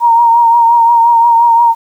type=tone with vibrato; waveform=sine; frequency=933 Hz; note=A#5; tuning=1 cent sharp; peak=-4 dBFS; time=0-1.75 s; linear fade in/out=50 ms; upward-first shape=triangle; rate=5.7 Hz; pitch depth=40 cents each way; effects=7-bit

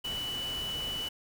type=tone in noise; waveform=sine; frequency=2967 Hz; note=F#7; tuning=4 cents sharp; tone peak=-33 dBFS; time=0.04-1.09 s; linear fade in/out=10 ms; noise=pink; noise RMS=-42 dBFS; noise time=0.04-1.09 s; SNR=+6 dB; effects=none

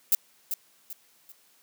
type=noise with echo; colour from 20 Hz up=violet; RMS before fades=-20 dBFS; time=0.12-0.15 s; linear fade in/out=2 ms; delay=390 ms; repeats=3; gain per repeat=-9 dB; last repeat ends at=1.32 s; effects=white hiss -62 dBFS RMS until 1.62 s + high-pass 150 Hz 12 dB/octave

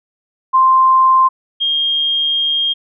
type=tone pair in turn; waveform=sine; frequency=1046.5 / 3226 Hz; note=C6 / G7; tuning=0 / +49 cents; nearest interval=octave + perfect fifth; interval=1949 cents; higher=second; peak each=-7 / -13 dBFS; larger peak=first; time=0.53-1.29 / 1.6-2.74 s; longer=second; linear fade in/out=20 ms; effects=none

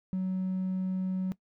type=tone; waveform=triangle; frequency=186.7 Hz; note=F#3; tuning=16 cents sharp; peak=-25 dBFS; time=0.13-1.32 s; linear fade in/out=0 ms; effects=noise-tail reverb RT60 0.1 s tail -20 dB re dry + tanh soft clip ceiling -24 dBFS

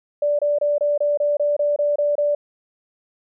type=tone bursts; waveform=sine; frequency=585 Hz; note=D5; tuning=7 cents flat; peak=-16 dBFS; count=11; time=0.22-2.35 s; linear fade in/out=5 ms; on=170 ms; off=26 ms; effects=none

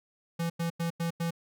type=tone bursts; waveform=square; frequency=167.9 Hz; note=E3; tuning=32 cents sharp; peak=-29 dBFS; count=5; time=0.39-1.308 s; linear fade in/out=10 ms; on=110 ms; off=92 ms; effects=none

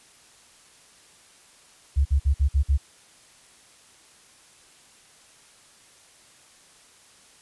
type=tone bursts; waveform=sine; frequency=69.9 Hz; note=C#2; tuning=15 cents sharp; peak=-16 dBFS; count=6; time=1.96-2.778 s; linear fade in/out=20 ms; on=93 ms; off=52 ms; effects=white hiss -54 dBFS RMS until 7.41 s + resampled to 24000 Hz

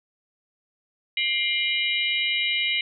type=tone cluster; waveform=sine; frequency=2109 / 2379 / 2922 / 3128 / 3824 Hz; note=C7 / D7 / F#7 / G7 / A#7; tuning=+13 / +22 / -22 / -4 / +43 cents; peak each=-26 / -29 / -26 / -33 / -31 dBFS; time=1.17-2.81 s; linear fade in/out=2 ms; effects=none

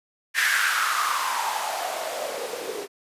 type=noise with band-pass filter sweep; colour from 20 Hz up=blue; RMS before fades=-26 dBFS; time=0.34-2.88 s; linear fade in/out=50 ms; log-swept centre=1800 to 390 Hz; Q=5.6; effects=resampled to 32000 Hz

